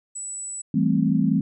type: tone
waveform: sine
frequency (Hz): 7902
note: B8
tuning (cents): 0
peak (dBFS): -30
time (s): 0.15-0.62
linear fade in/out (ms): 10
type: chord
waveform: sine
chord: A minor seventh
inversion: second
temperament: equal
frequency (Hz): 164.81 / 196 / 220 / 261.6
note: E3 / G3 / A3 / C4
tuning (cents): 0 / 0 / 0 / 0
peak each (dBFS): -23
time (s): 0.74-1.41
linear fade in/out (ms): 5
effects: none